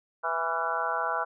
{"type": "harmonic tone with a mistuned harmonic", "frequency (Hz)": 164.81, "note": "E3", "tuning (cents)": 0, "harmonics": [3, 4, 5, 6, 7, 8, 9], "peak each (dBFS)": [-38, -34, -34, -33, -35, -32, -35], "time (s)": [0.23, 1.25], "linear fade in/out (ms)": 20, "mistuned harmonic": 8, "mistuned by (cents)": 55, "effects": []}